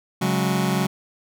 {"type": "chord", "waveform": "sawtooth", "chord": "C# suspended fourth", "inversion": "none", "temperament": "just", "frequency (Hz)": [138.59, 184.79, 207.9], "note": ["C#3", "F#3", "G#3"], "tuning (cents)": [0, -2, 2], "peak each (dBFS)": [-21, -18, -21], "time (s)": [0.21, 0.87], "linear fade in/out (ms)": 10, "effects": []}